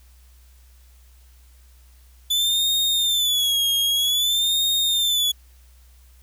40% pulse tone with vibrato, 3474 Hz, A7, 23 cents flat, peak -17 dBFS, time 2.3-5.32 s, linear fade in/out 10 ms, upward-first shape sine, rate 0.52 Hz, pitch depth 110 cents each way, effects added 62 Hz sine -48 dBFS peak until 6.22 s + white hiss -59 dBFS RMS until 6.22 s

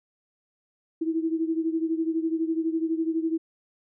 sine beating tone pair, 322 / 334 Hz, E4 / E4, -41 / +23 cents, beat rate 12 Hz, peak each -25 / -29 dBFS, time 1.01-3.38 s, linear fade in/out 10 ms, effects none

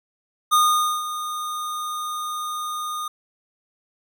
square tone with ADSR envelope, 1226 Hz, D#6, 26 cents flat, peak -14 dBFS, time 0.51-3.08 s, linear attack 23 ms, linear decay 490 ms, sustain -13 dB, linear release 4 ms, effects none

